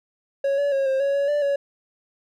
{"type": "tone with pitch steps", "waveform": "triangle", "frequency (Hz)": [553, 570, 545, 532, 557, 562, 586, 562], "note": ["C#5", "C#5", "C#5", "C5", "C#5", "C#5", "D5", "C#5"], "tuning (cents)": [-4, 48, -29, 29, 8, 24, -4, 24], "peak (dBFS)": -17, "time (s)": [0.44, 1.56], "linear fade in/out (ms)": 5, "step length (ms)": 140, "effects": []}